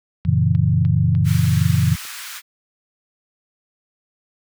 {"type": "chord", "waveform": "sine", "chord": "F# dominant seventh", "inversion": "none", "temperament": "equal with one note detuned", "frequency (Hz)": [92.5, 115.87, 138.59, 164.81], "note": ["F#2", "A#2", "C#3", "E3"], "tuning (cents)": [0, -10, 0, 0], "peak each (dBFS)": -19, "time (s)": [0.25, 1.96], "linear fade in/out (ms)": 10}
{"type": "click train", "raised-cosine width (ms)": 0.3, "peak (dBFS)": -24, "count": 7, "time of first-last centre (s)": [0.25, 2.052], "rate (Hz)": 3.33}
{"type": "high-pass noise", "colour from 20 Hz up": "pink", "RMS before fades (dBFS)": -33, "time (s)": [1.24, 2.42], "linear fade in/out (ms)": 50, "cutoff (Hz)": 1300, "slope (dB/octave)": 24}
{"effects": []}